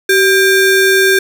square ring-modulated tone, 991 Hz, B5, 6 cents sharp, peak -5 dBFS, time 0.09-1.19 s, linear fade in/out 5 ms, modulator 607 Hz, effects none

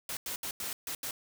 white noise bursts at uneven times, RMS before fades -37 dBFS, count 6, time 0.09-0.17 / 0.26-0.36 / 0.43-0.51 / 0.6-0.73 / 0.87-0.95 / 1.03-1.11 s, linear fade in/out 2 ms, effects none

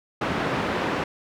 pink band-pass noise, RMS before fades -26 dBFS, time 0.21-1.04 s, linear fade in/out 5 ms, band 160 to 2100 Hz, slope 12 dB/octave, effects none

